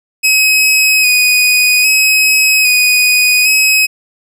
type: tone with vibrato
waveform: sawtooth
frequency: 2516 Hz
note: D#7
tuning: 19 cents sharp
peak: -4 dBFS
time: 0.23-3.87 s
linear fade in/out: 20 ms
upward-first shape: square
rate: 0.62 Hz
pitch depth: 23 cents each way
effects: none